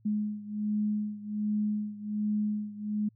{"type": "beating tone pair", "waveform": "sine", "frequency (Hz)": [209.9, 211.2], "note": ["G#3", "G#3"], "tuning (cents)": [19, 29], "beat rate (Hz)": 1.3, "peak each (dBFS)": [-30, -33], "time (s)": [0.05, 3.09], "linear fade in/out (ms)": 10, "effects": ["added 110 Hz sine -60 dBFS peak until 3.15 s"]}